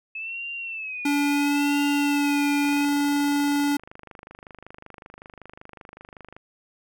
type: tone with vibrato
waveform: sine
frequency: 2590 Hz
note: E7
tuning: 31 cents flat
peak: -30 dBFS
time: 0.15-2.85 s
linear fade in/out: 5 ms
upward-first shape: sine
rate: 0.73 Hz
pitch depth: 120 cents each way
type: tone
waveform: square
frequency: 287.3 Hz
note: D4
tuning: 38 cents flat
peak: -21 dBFS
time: 1.05-3.77 s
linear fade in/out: 5 ms
type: click train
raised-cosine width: 0.5 ms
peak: -27 dBFS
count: 95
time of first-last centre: 2.65-6.365 s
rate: 25.3 Hz
effects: none